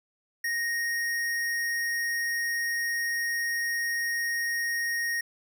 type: tone with hard clipping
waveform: sine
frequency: 1864.7 Hz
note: A#6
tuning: in tune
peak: -28 dBFS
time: 0.44-5.21 s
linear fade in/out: 5 ms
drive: 17 dB
effects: none